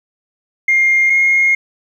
sine tone pair in turn, 2120 / 2143 Hz, C7 / C7, +22 / +41 cents, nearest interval unison, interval 19 cents, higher second, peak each -8 dBFS, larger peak neither, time 0.68-1.1 / 1.1-1.55 s, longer second, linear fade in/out 5 ms, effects tanh soft clip ceiling -5 dBFS + 8-bit

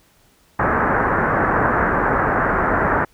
white low-pass noise, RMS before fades -18 dBFS, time 0.59-3.05 s, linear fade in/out 5 ms, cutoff 1700 Hz, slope 48 dB/octave, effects pink hiss -56 dBFS RMS until 3.13 s

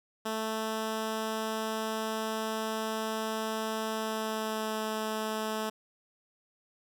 10% pulse tone with pitch glide, 220 to 217.6 Hz, A3 to A3, 0 to -19 cents, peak -23 dBFS, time 0.25-5.7 s, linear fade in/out 10 ms, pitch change -19 cents, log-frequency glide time 3.92-4.79 s, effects none

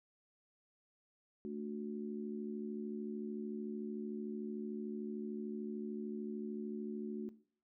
harmonic tone, 73.42 Hz, D2, in tune, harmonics 3 / 4 / 5, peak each -43 / -47 / -44 dBFS, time 1.45-7.29 s, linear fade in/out 0 ms, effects noise-tail reverb RT60 0.5 s tail -17 dB re dry

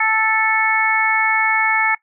harmonic tone, 440 Hz, A4, in tune, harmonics 2 / 3 / 4 / 5, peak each -20 / -22 / -20 / -17 dBFS, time 0-1.95 s, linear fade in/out 5 ms, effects noise-tail reverb RT60 0.1 s tail -20 dB re dry

